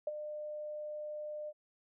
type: tone with ADSR envelope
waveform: sine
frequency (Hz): 602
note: D5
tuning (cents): +43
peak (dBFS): -30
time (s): 0.07-1.53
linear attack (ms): 4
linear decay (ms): 28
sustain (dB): -9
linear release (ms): 46
effects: none